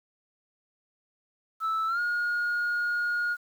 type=tone with pitch glide; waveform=sine; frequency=1314 to 1432.9 Hz; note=E6 to F6; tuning=-6 to +44 cents; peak=-23 dBFS; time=1.6-3.37 s; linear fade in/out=50 ms; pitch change=+150 cents; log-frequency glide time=1.87-2 s; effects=tanh soft clip ceiling -24 dBFS + 9-bit